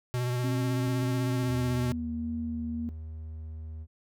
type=tone with vibrato; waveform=square; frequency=123.47 Hz; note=B2; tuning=in tune; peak=-28 dBFS; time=0.14-1.92 s; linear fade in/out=0 ms; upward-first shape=sine; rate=16 Hz; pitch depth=25 cents each way
type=tone with pitch glide; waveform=sine; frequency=265.7 to 235.3 Hz; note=C4 to A#3; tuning=+27 to +16 cents; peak=-31 dBFS; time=0.44-2.89 s; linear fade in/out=0 ms; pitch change=-211 cents; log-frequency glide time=1.34-2.12 s
type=clicks; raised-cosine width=3 ms; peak=-31 dBFS; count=3; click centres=0.881 / 1.031 / 1.434 s
type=tone; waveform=triangle; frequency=79 Hz; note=D#2; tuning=27 cents sharp; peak=-35 dBFS; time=1.46-3.87 s; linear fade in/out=50 ms
effects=none